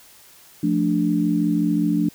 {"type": "chord", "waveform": "sine", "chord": "D minor", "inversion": "first", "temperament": "equal", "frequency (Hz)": [174.61, 220, 293.7], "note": ["F3", "A3", "D4"], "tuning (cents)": [0, 0, 0], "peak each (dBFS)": [-22, -23, -20], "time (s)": [0.63, 2.09], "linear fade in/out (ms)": 5, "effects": ["white hiss -49 dBFS RMS until 2.14 s"]}